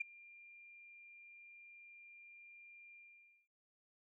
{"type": "tone with ADSR envelope", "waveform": "sine", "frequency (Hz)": 2393, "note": "D7", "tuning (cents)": 32, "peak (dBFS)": -32, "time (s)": [0, 3.48], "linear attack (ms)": 11, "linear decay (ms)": 11, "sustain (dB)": -24, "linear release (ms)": 530, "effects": ["tanh soft clip ceiling -28 dBFS"]}